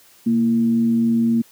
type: tone with frequency modulation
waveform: sine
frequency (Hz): 230.9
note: A#3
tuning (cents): -16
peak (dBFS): -14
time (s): 0.26-1.42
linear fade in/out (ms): 10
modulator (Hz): 104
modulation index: 0.3
effects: white hiss -51 dBFS RMS until 1.51 s + high-pass 100 Hz 12 dB/octave